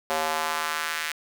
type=tone with high-pass filter sweep; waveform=square; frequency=78.7 Hz; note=D#2; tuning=20 cents sharp; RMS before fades=-28 dBFS; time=0.1-1.12 s; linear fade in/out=0 ms; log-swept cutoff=630 to 1900 Hz; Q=1.6; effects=8-bit